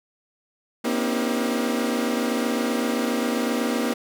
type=tone cluster; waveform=30% pulse; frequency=238.1 / 265.8 / 286.7 / 320.6 / 391.2 Hz; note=A#3 / C4 / D4 / E4 / G4; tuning=+37 / +27 / -42 / -48 / -4 cents; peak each=-22 / -26 / -30 / -28 / -30 dBFS; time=0.84-3.94 s; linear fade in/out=10 ms; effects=none